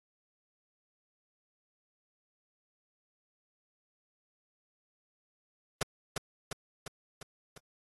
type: noise with echo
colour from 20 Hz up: pink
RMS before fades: -29 dBFS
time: 5.81-5.83 s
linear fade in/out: 5 ms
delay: 350 ms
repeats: 5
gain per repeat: -4 dB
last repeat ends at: 7.58 s
effects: AAC 32 kbps